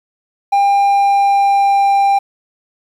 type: tone with pitch glide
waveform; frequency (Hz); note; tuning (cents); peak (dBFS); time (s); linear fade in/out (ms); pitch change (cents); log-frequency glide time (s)
triangle; 800 to 794.5; G5 to G5; +35 to +23; -7; 0.52-2.19; 10; -12; 0.76-1.91
effects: 8-bit